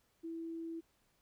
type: tone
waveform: sine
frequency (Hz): 329.6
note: E4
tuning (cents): 0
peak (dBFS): -40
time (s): 0.23-0.81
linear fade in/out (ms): 20
effects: pink hiss -75 dBFS RMS until 1.21 s